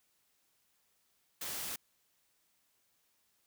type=noise; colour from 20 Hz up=white; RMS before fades=-40 dBFS; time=1.41-1.76 s; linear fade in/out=5 ms; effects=white hiss -75 dBFS RMS until 3.46 s